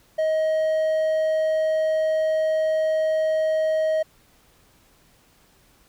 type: tone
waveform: triangle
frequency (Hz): 630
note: D#5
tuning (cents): +21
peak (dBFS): -17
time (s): 0.18-4.03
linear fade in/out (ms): 10
effects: pink hiss -58 dBFS RMS until 5.88 s